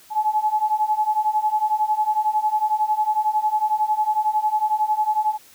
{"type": "beating tone pair", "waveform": "sine", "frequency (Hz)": [849, 860], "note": ["G#5", "A5"], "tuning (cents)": [38, -40], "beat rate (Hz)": 11, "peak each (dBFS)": [-22, -20], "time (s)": [0.1, 5.38], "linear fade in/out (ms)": 50, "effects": ["white hiss -50 dBFS RMS until 5.54 s"]}